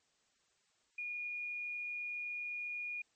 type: tone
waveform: sine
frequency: 2438 Hz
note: D#7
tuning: 36 cents flat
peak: -38 dBFS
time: 0.98-3.02 s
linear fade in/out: 5 ms
effects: white hiss -75 dBFS RMS until 3.15 s + MP3 32 kbps